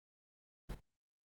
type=noise with echo; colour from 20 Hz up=brown; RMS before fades=-42 dBFS; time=0.69-0.75 s; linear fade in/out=10 ms; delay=53 ms; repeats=1; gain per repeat=-15 dB; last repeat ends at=0.803 s; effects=Opus 32 kbps